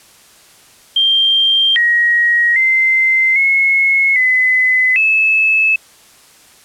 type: tone with pitch steps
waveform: sine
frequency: 3176 / 1893 / 2075 / 2177 / 2021 / 2605 Hz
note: G7 / A#6 / C7 / C#7 / B6 / E7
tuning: +22 / +26 / -15 / -32 / +39 / -21 cents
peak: -9 dBFS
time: 0.96-5.76 s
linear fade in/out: 5 ms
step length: 800 ms
effects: white hiss -45 dBFS RMS until 6.64 s + low-pass 11000 Hz 12 dB/octave